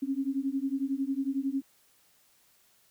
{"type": "beating tone pair", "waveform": "sine", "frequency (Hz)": [266.5, 277.5], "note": ["C4", "C#4"], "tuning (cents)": [32, 2], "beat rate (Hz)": 11, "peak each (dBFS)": -31, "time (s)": [0.02, 1.62], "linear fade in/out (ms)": 10, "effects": ["white hiss -65 dBFS RMS until 2.9 s"]}